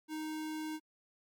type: tone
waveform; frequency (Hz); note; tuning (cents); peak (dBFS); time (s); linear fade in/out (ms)
square; 311.1; D#4; 0; -38; 0.08-0.8; 50
effects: MP3 96 kbps